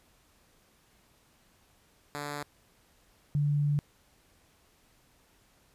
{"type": "tone pair in turn", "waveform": ["5% pulse", "sine"], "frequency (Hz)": [145.7, 145.7], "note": ["D3", "D3"], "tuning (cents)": [-13, -13], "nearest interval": "unison", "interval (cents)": 0, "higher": "neither", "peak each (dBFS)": -24, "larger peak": "neither", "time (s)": [[2.15, 2.43], [3.35, 3.79]], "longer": "second", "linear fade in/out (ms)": 0, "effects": ["pink hiss -65 dBFS RMS until 5.74 s", "resampled to 32000 Hz"]}